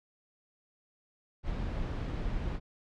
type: noise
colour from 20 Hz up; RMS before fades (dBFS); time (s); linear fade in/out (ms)
brown; -34; 1.43-2.6; 50
effects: low-pass 4000 Hz 12 dB/octave